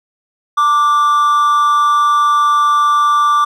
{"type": "tone with amplitude modulation", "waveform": "triangle", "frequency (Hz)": 1174.7, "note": "D6", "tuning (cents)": 0, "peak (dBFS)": -5, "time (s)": [0.57, 3.45], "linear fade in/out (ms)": 10, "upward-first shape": "sine", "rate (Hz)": 275, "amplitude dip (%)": 45, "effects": []}